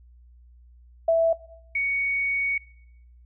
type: tone pair in turn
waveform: sine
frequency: 659.3 / 2233 Hz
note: E5 / C#7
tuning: 0 / +12 cents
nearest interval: octave + major sixth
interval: 2112 cents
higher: second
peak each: -16 / -22 dBFS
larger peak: first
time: 1.08-1.33 / 1.75-2.58 s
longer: second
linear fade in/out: 5 ms
effects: noise-tail reverb RT60 0.8 s tail -20 dB re dry + added 60 Hz sine -49 dBFS peak until 3.25 s